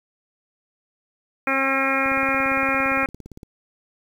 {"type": "harmonic tone", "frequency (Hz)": 269.5, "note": "C#4", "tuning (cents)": -49, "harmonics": [1, 2, 3, 4, 5, 6, 7, 8, 9], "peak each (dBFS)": [-27, -27, -30, -30, -25, -29, -29, -28, -25], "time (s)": [1.47, 3.06], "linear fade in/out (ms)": 2}
{"type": "click train", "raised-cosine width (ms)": 3, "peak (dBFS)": -26, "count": 25, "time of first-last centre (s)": [2.06, 3.431], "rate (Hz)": 17.5}
{"effects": ["8-bit"]}